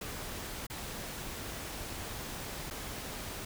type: noise with dropouts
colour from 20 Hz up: pink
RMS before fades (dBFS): -41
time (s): 0.01-3.45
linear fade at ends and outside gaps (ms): 5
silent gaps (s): 0.668-0.699 / 2.702-2.708
effects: none